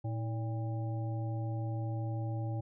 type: harmonic tone with a mistuned harmonic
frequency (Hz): 114.1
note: A#2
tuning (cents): -37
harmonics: 1 / 3 / 5 / 7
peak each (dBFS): -33 / -44 / -47 / -47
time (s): 0.04-2.61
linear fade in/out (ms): 10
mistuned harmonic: 3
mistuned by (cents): -110
effects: none